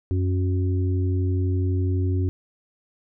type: harmonic tone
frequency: 92 Hz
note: F#2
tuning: 9 cents flat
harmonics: 1 / 3 / 4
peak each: -20 / -30 / -32 dBFS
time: 0.11-2.29 s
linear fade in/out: 0 ms
effects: none